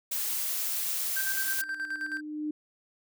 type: noise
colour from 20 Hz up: blue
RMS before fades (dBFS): -31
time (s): 0.11-1.62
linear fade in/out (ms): 10
type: tone with tremolo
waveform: triangle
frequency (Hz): 1566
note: G6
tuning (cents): -2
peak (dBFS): -28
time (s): 1.16-2.21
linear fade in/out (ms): 10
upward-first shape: square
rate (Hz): 9.4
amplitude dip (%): 60
type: tone with exponential growth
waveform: sine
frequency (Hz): 302.6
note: D#4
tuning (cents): -48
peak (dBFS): -28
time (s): 1.31-2.51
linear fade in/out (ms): 5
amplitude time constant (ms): 260
effects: none